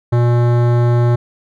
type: tone with hard clipping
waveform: sine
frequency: 120 Hz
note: B2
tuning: 49 cents flat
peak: -12 dBFS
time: 0.12-1.16 s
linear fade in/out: 10 ms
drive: 17 dB
effects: none